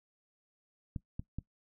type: clicks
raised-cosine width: 5 ms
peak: -25 dBFS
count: 3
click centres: 0.962 / 1.195 / 1.386 s
effects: noise-tail reverb RT60 0.1 s tail -19 dB re dry